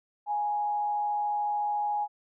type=tone with frequency modulation; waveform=sine; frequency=830.6 Hz; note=G#5; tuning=in tune; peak=-26 dBFS; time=0.26-2.08 s; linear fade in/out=50 ms; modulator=125 Hz; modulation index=0.24; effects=none